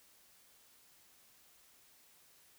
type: silence
effects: white hiss -65 dBFS RMS until 2.58 s